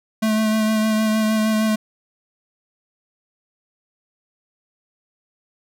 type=tone with vibrato; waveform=square; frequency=217.5 Hz; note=A3; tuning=20 cents flat; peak=-17 dBFS; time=0.22-1.76 s; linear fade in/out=10 ms; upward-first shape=sine; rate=6.5 Hz; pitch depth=18 cents each way; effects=none